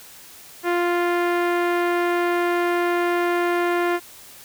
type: tone with low-pass filter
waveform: sawtooth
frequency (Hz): 349.2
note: F4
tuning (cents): 0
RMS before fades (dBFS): -21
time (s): 0.63-4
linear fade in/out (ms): 50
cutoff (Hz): 2000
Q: 1.4
effects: white hiss -44 dBFS RMS until 4.44 s